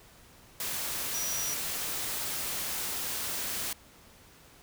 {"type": "tone in noise", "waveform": "sine", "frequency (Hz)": 5820, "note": "F#8", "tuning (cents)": -29, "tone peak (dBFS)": -33, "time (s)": [1.14, 1.54], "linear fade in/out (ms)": 2, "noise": "white", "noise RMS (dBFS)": -34, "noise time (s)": [0.6, 3.73], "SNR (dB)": -2, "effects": ["pink hiss -56 dBFS RMS until 4.62 s"]}